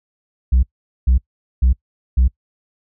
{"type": "tone bursts", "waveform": "sine", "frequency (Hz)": 62.7, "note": "B1", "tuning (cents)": 27, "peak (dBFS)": -7, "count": 4, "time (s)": [0.52, 2.28], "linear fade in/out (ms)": 10, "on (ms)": 110, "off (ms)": 440, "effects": ["noise-tail reverb RT60 0.1 s tail -25 dB re dry", "tanh soft clip ceiling -8 dBFS"]}